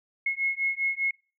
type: beating tone pair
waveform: sine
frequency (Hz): 2169 / 2174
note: C#7 / C#7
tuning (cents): -38 / -34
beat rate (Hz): 5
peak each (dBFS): -28 / -28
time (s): 0.26-1.11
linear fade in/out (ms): 5
effects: noise-tail reverb RT60 0.4 s tail -25 dB re dry